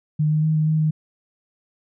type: tone with pitch steps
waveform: sine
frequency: 152.3 / 154 / 156.9 / 154.8 / 156.6 / 155.2 Hz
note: D#3 / D#3 / D#3 / D#3 / D#3 / D#3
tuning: -37 / -17 / +15 / -9 / +11 / -4 cents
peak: -16 dBFS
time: 0.19-0.91 s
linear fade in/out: 10 ms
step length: 120 ms
effects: none